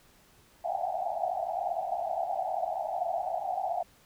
pink band-pass noise, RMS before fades -32 dBFS, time 0.64-3.83 s, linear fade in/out 5 ms, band 650 to 810 Hz, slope 96 dB/octave, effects pink hiss -61 dBFS RMS until 4.05 s

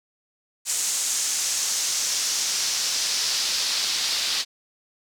pink noise with band-pass filter sweep, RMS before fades -25 dBFS, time 0.65-4.45 s, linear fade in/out 50 ms, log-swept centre 7400 to 4400 Hz, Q 2.1, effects none

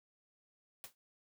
white noise with exponential decay, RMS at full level -44 dBFS, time 0.84-0.95 s, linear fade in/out 0 ms, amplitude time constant 22 ms, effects high-pass 80 Hz 12 dB/octave

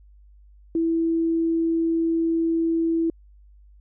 sine tone, 329.6 Hz, E4, in tune, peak -19 dBFS, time 0.75-3.1 s, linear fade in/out 2 ms, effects added 50 Hz sine -48 dBFS peak until 3.8 s

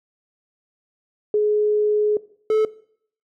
sine / triangle tone pair in turn, 421.1 / 433.9 Hz, G#4 / A4, +24 / -24 cents, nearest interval minor second, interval 52 cents, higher second, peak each -15 / -13 dBFS, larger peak second, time 1.34-2.17 / 2.5-2.65 s, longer first, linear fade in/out 2 ms, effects noise-tail reverb RT60 0.6 s tail -19 dB re dry

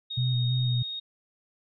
sine tone, 3727 Hz, A#7, 1 cent flat, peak -32 dBFS, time 0.1-1 s, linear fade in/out 10 ms
sine tone with vibrato, 123.47 Hz, B2, in tune, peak -23 dBFS, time 0.17-0.83 s, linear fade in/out 10 ms, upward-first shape square, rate 3 Hz, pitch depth 23 cents each way
effects none

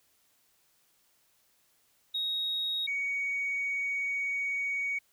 sine tone pair in turn, 3770 / 2242 Hz, A#7 / C#7, +19 / +19 cents, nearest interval major sixth, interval 900 cents, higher first, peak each -28 dBFS, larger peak neither, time 2.14-2.87 / 2.87-4.99 s, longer second, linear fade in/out 10 ms, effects tanh soft clip ceiling -25 dBFS + white hiss -69 dBFS RMS until 5.12 s

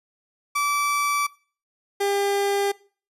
30% pulse tone pair in turn, 1157 / 400.6 Hz, D6 / G4, -26 / +38 cents, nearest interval octave + tritone, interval 1836 cents, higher first, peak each -18 / -18 dBFS, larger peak neither, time 0.55-1.27 / 2-2.72 s, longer neither, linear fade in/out 10 ms, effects noise-tail reverb RT60 0.4 s tail -21 dB re dry + resampled to 32000 Hz

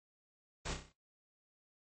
pink noise with echo, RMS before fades -40 dBFS, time 0.65-0.74 s, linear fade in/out 10 ms, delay 31 ms, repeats 6, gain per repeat -5 dB, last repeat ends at 0.926 s, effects noise-tail reverb RT60 0.2 s tail -19 dB re dry + MP3 32 kbps

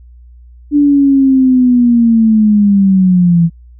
sine linear sweep, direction down, 293.7 to 164.81 Hz, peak -5 dBFS, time 0.71-3.5 s, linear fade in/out 50 ms, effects added 60 Hz sine -35 dBFS peak until 3.79 s

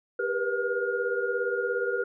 sine tone cluster, 395.8 / 477.3 / 494.4 / 1425 Hz, G4 / A#4 / B4 / F6, +17 / +41 / +2 / +34 cents, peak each -31 dBFS, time 0.19-2.04 s, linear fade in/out 5 ms, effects none

